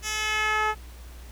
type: tone with band-pass filter sweep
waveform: 10% pulse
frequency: 429.8 Hz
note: A4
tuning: 41 cents flat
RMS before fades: -26 dBFS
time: 0.02-0.75 s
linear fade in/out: 50 ms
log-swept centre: 6300 to 900 Hz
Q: 1
effects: added 60 Hz sine -41 dBFS peak until 1.31 s + pink hiss -51 dBFS RMS until 1.31 s